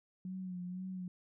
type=tone with vibrato; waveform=sine; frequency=182.9 Hz; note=F#3; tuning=20 cents flat; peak=-39 dBFS; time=0.25-1.08 s; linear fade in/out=2 ms; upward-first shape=sine; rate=2 Hz; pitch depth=46 cents each way; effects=none